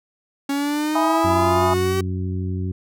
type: linear sweep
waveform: 45% pulse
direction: up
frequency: 277.2 to 383.4 Hz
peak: -20 dBFS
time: 0.49-2.01 s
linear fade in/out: 5 ms
type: chord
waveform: sine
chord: E major seventh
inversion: none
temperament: equal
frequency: 659.3 / 830.6 / 987.8 / 1244.5 Hz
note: E5 / G#5 / B5 / D#6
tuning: 0 / 0 / 0 / 0 cents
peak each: -23 dBFS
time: 0.95-1.74 s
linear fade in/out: 5 ms
type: harmonic tone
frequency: 92.5 Hz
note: F#2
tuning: in tune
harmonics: 1 / 2 / 3 / 4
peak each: -23 / -29 / -33 / -35 dBFS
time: 1.24-2.72 s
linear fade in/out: 5 ms
effects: none